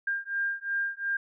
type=beating tone pair; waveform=sine; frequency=1600 / 1602.8 Hz; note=G6 / G6; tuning=+35 / +38 cents; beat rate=2.8 Hz; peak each=-31 dBFS; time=0.07-1.17 s; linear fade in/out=5 ms; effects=none